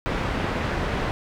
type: low-pass noise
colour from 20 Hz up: pink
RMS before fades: -26 dBFS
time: 0.06-1.11 s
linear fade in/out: 0 ms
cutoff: 2300 Hz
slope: 12 dB/octave
effects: none